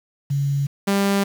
sine / sawtooth tone pair in turn, 140.4 / 198.56 Hz, C#3 / G3, +22 / +22 cents, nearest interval tritone, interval 600 cents, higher second, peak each -18 / -13 dBFS, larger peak second, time 0.3-0.67 / 0.87-1.24 s, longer neither, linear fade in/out 10 ms, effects 7-bit

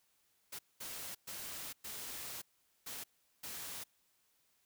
white noise bursts at uneven times, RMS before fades -45 dBFS, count 6, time 0.52-0.59 / 0.8-1.15 / 1.27-1.73 / 1.84-2.42 / 2.86-3.04 / 3.43-3.84 s, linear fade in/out 10 ms, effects white hiss -75 dBFS RMS until 4.65 s

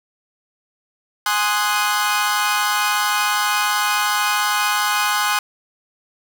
sawtooth chord, Ab dominant seventh, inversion none, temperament equal, 830.6 / 1046.5 / 1244.5 / 1480 Hz, Ab5 / C6 / Eb6 / Gb6, 0 / 0 / 0 / 0 cents, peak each -19 dBFS, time 1.26-5.39 s, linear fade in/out 2 ms, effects none

